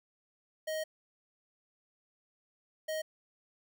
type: tone bursts at uneven times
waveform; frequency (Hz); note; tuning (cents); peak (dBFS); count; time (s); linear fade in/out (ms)
square; 627; D#5; +13; -34; 2; 0.67-0.84 / 2.88-3.02; 10
effects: none